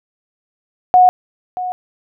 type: tone with echo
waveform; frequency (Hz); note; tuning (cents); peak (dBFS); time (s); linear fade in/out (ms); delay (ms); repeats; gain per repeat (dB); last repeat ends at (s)
sine; 731; F#5; -21; -5; 0.94-1.09; 0; 630; 1; -14; 1.72
effects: none